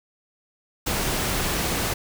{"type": "noise", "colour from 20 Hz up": "pink", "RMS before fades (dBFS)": -25, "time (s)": [0.86, 1.94], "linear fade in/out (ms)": 10, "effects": []}